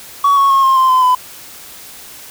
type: tone with pitch steps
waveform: triangle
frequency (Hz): 1127 / 1105.7 / 1084.8 / 1064.4 / 1044.3 / 1024.5 / 1005.2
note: C#6 / C#6 / C#6 / C6 / C6 / C6 / B5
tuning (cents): +28 / -5 / -38 / +29 / -4 / -37 / +30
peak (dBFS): -5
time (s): 0.24-1.15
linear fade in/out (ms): 5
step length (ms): 130
effects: tanh soft clip ceiling -2 dBFS + white hiss -35 dBFS RMS until 2.3 s